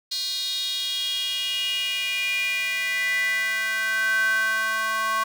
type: tone with high-pass filter sweep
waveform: square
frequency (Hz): 220.3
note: A3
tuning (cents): +2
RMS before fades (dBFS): -25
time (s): 0.11-5.24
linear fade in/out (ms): 10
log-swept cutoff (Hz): 4200 to 1200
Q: 7.3
effects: none